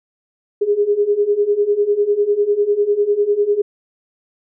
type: beating tone pair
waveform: sine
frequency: 405.5 / 415.5 Hz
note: G#4 / G#4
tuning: -41 / +1 cents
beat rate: 10 Hz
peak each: -18 / -15 dBFS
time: 0.61-3.62 s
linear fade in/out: 10 ms
effects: none